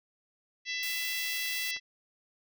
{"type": "harmonic tone", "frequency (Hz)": 667, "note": "E5", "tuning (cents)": 20, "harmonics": [3, 4, 5, 6, 7, 8, 9], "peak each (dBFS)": [-36, -38, -40, -42, -43, -44, -45], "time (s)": [0.65, 1.8], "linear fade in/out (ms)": 50}
{"type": "noise", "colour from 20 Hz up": "blue", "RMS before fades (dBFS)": -39, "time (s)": [0.83, 1.71], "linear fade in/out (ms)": 0}
{"type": "clicks", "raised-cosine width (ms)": 0.3, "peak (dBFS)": -34, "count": 2, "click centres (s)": [1.762, 1.769]}
{"effects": []}